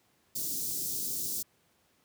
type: band-stop noise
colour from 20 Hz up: white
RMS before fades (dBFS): -34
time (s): 0.35-1.43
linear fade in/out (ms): 10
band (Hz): 400 to 4900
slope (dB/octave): 24
effects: pink hiss -69 dBFS RMS until 2.04 s + high-pass 100 Hz 12 dB/octave